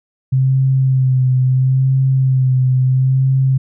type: tone with vibrato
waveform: sine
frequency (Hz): 130.81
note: C3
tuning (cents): 0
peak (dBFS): -10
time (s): 0.32-3.58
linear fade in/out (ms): 10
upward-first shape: sine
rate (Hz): 0.74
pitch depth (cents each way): 30
effects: none